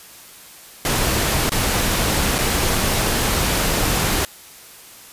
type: noise with dropouts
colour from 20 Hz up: pink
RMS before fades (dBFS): -19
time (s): 0.85-4.25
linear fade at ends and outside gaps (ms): 1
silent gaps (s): 1.494-1.519 / 2.383-2.387
effects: white hiss -42 dBFS RMS until 5.12 s + resampled to 32000 Hz